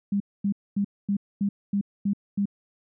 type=tone bursts; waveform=sine; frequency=200.8 Hz; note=G3; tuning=42 cents sharp; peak=-21 dBFS; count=8; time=0.12-2.456 s; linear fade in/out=5 ms; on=82 ms; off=240 ms; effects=none